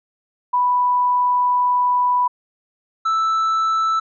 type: tone pair in turn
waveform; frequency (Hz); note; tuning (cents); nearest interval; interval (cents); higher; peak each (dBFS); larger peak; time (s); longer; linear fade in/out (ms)
sine / triangle; 987.8 / 1318.6; B5 / E6; 0 / 0; perfect fourth; 500; second; -14; neither; 0.53-2.28 / 3.05-4; first; 10
effects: resampled to 16000 Hz